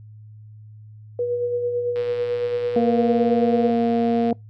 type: tone with tremolo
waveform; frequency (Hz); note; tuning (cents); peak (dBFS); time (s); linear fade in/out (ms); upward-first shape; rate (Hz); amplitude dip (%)
sine; 484.5; B4; -33; -19; 1.19-3.7; 2; sine; 9; 40
type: click train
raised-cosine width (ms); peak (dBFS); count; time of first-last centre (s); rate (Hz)
0.3; -23; 278; 1.96-4.307; 118
type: harmonic tone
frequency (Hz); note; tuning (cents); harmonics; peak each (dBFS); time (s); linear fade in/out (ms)
233.1; A#3; 0; 1 / 2 / 3; -19 / -22 / -25; 2.76-4.33; 2
effects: noise-tail reverb RT60 0.2 s tail -26 dB re dry + added 107 Hz sine -40 dBFS peak until 4.49 s